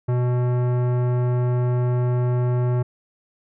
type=tone with tanh clipping; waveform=sine; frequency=123.47 Hz; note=B2; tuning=in tune; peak=-20 dBFS; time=0.08-2.83 s; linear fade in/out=10 ms; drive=17 dB; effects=none